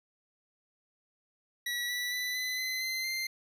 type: tone with pitch steps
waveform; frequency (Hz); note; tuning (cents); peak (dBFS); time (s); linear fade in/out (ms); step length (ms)
25% pulse; 1936 / 1960.8 / 1985.8 / 2011 / 2037 / 2063 / 2089; B6 / B6 / B6 / B6 / C7 / C7 / C7; -35 / -13 / +9 / +31 / -47 / -25 / -3; -28; 1.66-3.27; 5; 230
effects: none